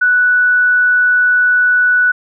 sine tone, 1480 Hz, F#6, in tune, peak -8 dBFS, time 0.01-2.12 s, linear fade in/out 10 ms, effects none

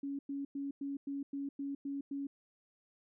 sine tone bursts, 279.2 Hz, C#4, 13 cents sharp, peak -36 dBFS, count 9, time 0.03-2.27 s, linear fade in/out 5 ms, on 160 ms, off 100 ms, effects none

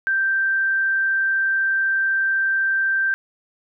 sine tone, 1568 Hz, G6, in tune, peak -17 dBFS, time 0.07-3.14 s, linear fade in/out 0 ms, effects none

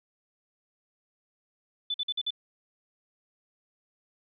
sine tone bursts, 3500 Hz, A7, 10 cents flat, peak -27 dBFS, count 5, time 1.9-2.306 s, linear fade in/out 5 ms, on 42 ms, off 49 ms, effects none

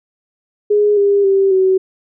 sine tone with pitch steps, 415.4 / 402.4 / 389.8 / 377.6 Hz, G#4 / G4 / G4 / F#4, 0 / +45 / -10 / +35 cents, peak -9 dBFS, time 0.7-1.78 s, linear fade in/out 10 ms, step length 270 ms, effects none

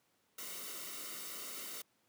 white noise with comb filter, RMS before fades -45 dBFS, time 0.38-1.82 s, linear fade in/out 5 ms, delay 1.2 ms, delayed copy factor -0.65, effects pink hiss -75 dBFS RMS until 2.08 s + high-pass 150 Hz 12 dB/octave

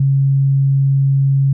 sine tone, 137 Hz, C#3, 20 cents flat, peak -10 dBFS, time 0-1.53 s, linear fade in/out 5 ms, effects none

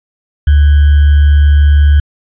sine tone with sample-and-hold, 72.9 Hz, D2, 12 cents flat, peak -3 dBFS, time 0.47-2 s, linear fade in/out 5 ms, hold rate 1575 Hz, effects resampled to 8000 Hz

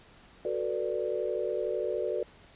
sine chord, B minor seventh, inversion second, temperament equal with one note detuned, 370 / 443.1 / 493.9 / 587.3 Hz, F#4 / A4 / B4 / D5, 0 / +12 / 0 / 0 cents, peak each -34 dBFS, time 0.45-2.23 s, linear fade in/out 2 ms, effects pink hiss -56 dBFS RMS until 2.55 s + resampled to 8000 Hz

